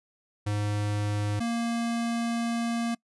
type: tone pair in turn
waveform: square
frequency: 103.83 / 233.1 Hz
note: G#2 / A#3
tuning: 0 / 0 cents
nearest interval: octave + major second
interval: 1400 cents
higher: second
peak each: -27 dBFS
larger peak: neither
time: 0.46-1.4 / 1.4-2.95 s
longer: second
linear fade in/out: 10 ms
effects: noise-tail reverb RT60 0.1 s tail -24 dB re dry + resampled to 24000 Hz